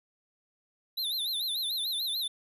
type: tone with vibrato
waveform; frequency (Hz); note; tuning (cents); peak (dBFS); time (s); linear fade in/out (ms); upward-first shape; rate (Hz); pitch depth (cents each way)
square; 3821; A#7; +42; -30; 0.97-2.28; 10; sine; 6.8; 160
effects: none